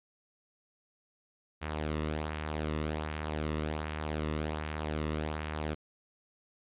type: tone with flanger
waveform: sawtooth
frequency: 76.8 Hz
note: D#2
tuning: 22 cents flat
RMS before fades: -35 dBFS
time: 1.61-5.75 s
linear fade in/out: 20 ms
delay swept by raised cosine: 0.2 to 1.3 ms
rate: 1.3 Hz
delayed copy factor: -0.55
effects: resampled to 8000 Hz